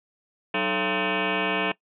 sine tone with frequency modulation, 1046.5 Hz, C6, in tune, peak -22 dBFS, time 0.54-1.72 s, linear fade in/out 5 ms, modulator 247 Hz, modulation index 7.6, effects noise-tail reverb RT60 0.1 s tail -21 dB re dry

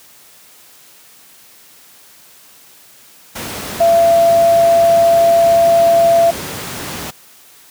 sine tone in noise, 675 Hz, E5, 41 cents sharp, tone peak -7 dBFS, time 3.8-6.31 s, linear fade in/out 10 ms, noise pink, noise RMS -25 dBFS, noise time 3.35-7.11 s, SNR +15 dB, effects white hiss -44 dBFS RMS until 7.7 s + high-pass 100 Hz 12 dB/octave

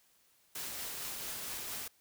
white noise with tremolo, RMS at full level -40 dBFS, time 0.55-1.88 s, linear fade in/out 5 ms, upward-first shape triangle, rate 4.4 Hz, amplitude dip 25%, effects white hiss -69 dBFS RMS until 2 s

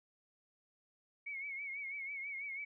sine tone with vibrato, 2217 Hz, C#7, in tune, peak -40 dBFS, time 1.26-2.65 s, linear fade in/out 10 ms, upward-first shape triangle, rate 6.1 Hz, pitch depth 83 cents each way, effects none

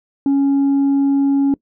sine tone, 277.5 Hz, C#4, 2 cents sharp, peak -9 dBFS, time 0.26-1.54 s, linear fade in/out 2 ms, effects noise-tail reverb RT60 0.1 s tail -23 dB re dry + tanh soft clip ceiling -11 dBFS

